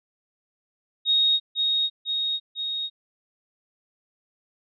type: tone with echo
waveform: sine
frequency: 3743 Hz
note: A#7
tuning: 6 cents sharp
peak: -17 dBFS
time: 1.05-1.4 s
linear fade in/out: 50 ms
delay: 500 ms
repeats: 3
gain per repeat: -3 dB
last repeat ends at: 2.9 s
effects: none